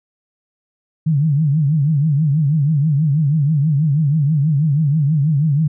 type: tone with vibrato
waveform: sine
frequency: 148.9 Hz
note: D3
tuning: 24 cents sharp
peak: -12 dBFS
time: 1.06-5.68 s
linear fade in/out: 10 ms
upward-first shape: triangle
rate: 6.2 Hz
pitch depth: 180 cents each way
effects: none